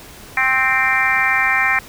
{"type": "harmonic tone with a mistuned harmonic", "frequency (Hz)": 261.6, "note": "C4", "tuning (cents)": 0, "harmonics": [3, 4, 5, 6, 7, 8, 9], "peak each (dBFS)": [-24, -24, -24, -24, -18, -20, -20], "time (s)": [0.37, 1.79], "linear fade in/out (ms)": 2, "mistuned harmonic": 4, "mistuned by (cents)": 19, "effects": ["pink hiss -39 dBFS RMS until 1.88 s"]}